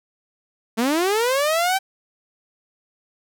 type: linear sweep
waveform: sawtooth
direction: up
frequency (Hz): 215.3 to 784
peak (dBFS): -14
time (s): 0.77-1.79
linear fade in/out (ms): 20
effects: none